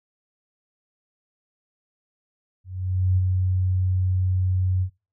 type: tone with ADSR envelope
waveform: sine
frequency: 92.5 Hz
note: F#2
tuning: in tune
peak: -16 dBFS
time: 2.64-4.9 s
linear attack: 530 ms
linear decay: 35 ms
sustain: -3 dB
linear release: 82 ms
effects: noise-tail reverb RT60 0.3 s tail -20 dB re dry